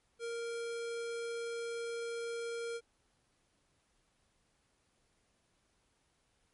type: tone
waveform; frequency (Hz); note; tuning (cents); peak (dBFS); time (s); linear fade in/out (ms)
square; 466.2; A#4; 0; -38; 0.19-2.81; 50
effects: pink hiss -75 dBFS RMS until 6.53 s + MP3 48 kbps